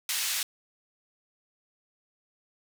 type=band-pass noise; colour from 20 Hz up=pink; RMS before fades=-30 dBFS; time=0.09-0.43 s; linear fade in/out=2 ms; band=2600 to 16000 Hz; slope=12 dB/octave; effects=none